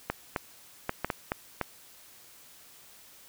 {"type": "clicks", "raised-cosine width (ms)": 0.5, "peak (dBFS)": -13, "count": 7, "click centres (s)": [0.1, 0.362, 0.894, 1.046, 1.102, 1.319, 1.613], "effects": ["white hiss -54 dBFS RMS until 3.28 s"]}